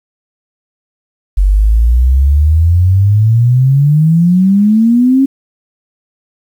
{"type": "exponential sweep", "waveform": "sine", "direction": "up", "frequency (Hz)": [46.25, 274.7], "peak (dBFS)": -5, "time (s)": [1.37, 5.26], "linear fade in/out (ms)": 10, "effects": ["7-bit"]}